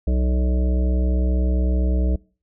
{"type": "harmonic tone with a mistuned harmonic", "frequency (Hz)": 62.3, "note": "B1", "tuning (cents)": 16, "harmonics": [1, 3, 5, 7, 9, 10], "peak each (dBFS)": [-17, -27, -31, -34, -36, -37], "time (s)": [0.07, 2.16], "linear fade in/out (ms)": 5, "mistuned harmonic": 10, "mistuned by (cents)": 25, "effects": ["noise-tail reverb RT60 0.4 s tail -24 dB re dry"]}